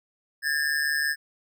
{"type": "ring-modulated tone", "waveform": "square", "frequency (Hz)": 1712, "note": "A6", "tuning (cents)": -48, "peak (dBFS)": -21, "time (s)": [0.42, 1.16], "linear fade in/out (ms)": 50, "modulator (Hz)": 72.7, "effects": []}